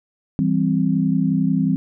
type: chord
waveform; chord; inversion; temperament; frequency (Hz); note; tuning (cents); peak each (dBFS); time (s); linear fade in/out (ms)
sine; C major; first; equal; 164.81 / 196 / 261.6; E3 / G3 / C4; 0 / 0 / 0; -20; 0.39-1.76; 0
effects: none